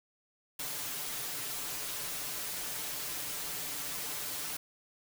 white noise with comb filter, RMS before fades -38 dBFS, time 0.59-4.57 s, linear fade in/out 5 ms, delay 6.8 ms, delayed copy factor +0.95, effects none

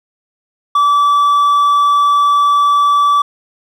sine tone with hard clipping, 1155 Hz, D6, 29 cents flat, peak -9 dBFS, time 0.75-3.22 s, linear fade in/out 5 ms, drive 3 dB, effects none

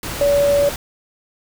sine tone in noise, 571 Hz, D5, 49 cents flat, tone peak -12 dBFS, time 0.21-0.69 s, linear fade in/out 2 ms, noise pink, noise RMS -27 dBFS, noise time 0.03-0.76 s, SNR +12 dB, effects none

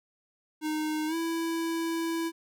square tone with pitch glide, 308.5 to 330.6 Hz, D#4 to E4, -15 to +5 cents, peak -29 dBFS, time 0.61-2.32 s, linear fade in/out 50 ms, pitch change +120 cents, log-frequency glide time 1.07-1.15 s, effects none

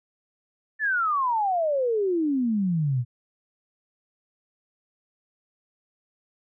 sine exponential sweep, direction down, 1791 to 116.54 Hz, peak -21 dBFS, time 0.79-3.05 s, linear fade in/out 50 ms, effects none

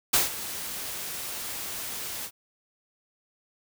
white noise with ADSR envelope, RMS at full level -20 dBFS, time 0.13-2.31 s, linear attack 10 ms, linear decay 150 ms, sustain -15 dB, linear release 65 ms, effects none

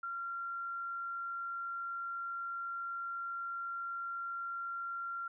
sine tone, 1377 Hz, F6, 25 cents flat, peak -37 dBFS, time 0.03-5.28 s, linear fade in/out 5 ms, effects none

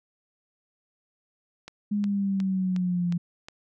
click train, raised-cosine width 0.2 ms, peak -23 dBFS, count 6, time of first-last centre 1.68-3.485 s, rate 2.77 Hz
sine exponential sweep, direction down, 207.7 to 171.8 Hz, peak -23 dBFS, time 1.91-3.18 s, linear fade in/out 10 ms
effects none

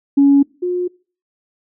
sine tone pair in turn, 280 / 358.2 Hz, C#4 / F4, +18 / +44 cents, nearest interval major third, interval 426 cents, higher second, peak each -6 / -16 dBFS, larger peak first, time 0.17-0.43 / 0.62-0.88 s, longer neither, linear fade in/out 10 ms, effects noise-tail reverb RT60 0.4 s tail -24 dB re dry + tanh soft clip ceiling -3 dBFS

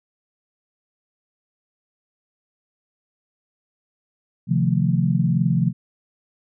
sine chord, F dominant seventh, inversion second, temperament equal with one note detuned, 132.33 / 155.56 / 174.61 / 220 Hz, C3 / Eb3 / F3 / A3, +20 / 0 / 0 / 0 cents, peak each -21 / -23 / -20 / -26 dBFS, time 4.47-5.73 s, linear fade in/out 50 ms, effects none

